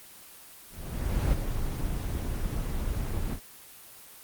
brown noise with ADSR envelope, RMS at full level -24 dBFS, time 0.69-3.4 s, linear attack 640 ms, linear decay 10 ms, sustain -6 dB, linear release 69 ms, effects white hiss -49 dBFS RMS until 4.23 s + Opus 24 kbps

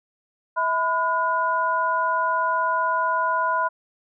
sine tone cluster, 647 / 1002 / 1438 Hz, E5 / B5 / F#6, -32 / +25 / -50 cents, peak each -28 / -21 / -26 dBFS, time 0.56-3.69 s, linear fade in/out 20 ms, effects none

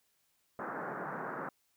white band-pass noise, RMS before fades -40 dBFS, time 0.59-1.49 s, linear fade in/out 2 ms, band 140 to 1600 Hz, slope 48 dB/octave, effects white hiss -75 dBFS RMS until 1.76 s

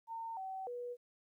sine tone with pitch steps, 910 / 763 / 486.7 Hz, A#5 / G5 / B4, -42 / -47 / -25 cents, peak -40 dBFS, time 0.07-0.97 s, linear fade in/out 50 ms, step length 300 ms, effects 13-bit

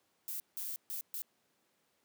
violet noise bursts at uneven times, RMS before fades -40 dBFS, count 4, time 0.28-0.4 / 0.57-0.76 / 0.9-1.01 / 1.14-1.22 s, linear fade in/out 0 ms, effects pink hiss -75 dBFS RMS until 2.04 s + high-pass 200 Hz 12 dB/octave

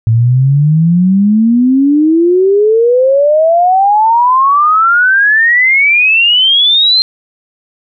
sine exponential sweep, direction up, 110 to 4186 Hz, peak -5 dBFS, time 0.07-7.02 s, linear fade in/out 0 ms, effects none

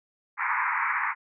pink band-pass noise, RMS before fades -27 dBFS, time 0.37-1.15 s, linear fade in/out 50 ms, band 870 to 2300 Hz, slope 96 dB/octave, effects none

